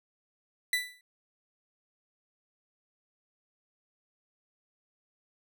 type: tone with exponential decay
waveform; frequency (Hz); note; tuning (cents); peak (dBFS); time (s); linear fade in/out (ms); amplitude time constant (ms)
30% pulse; 1982; B6; +6; -20; 0.73-1.01; 2; 59
effects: none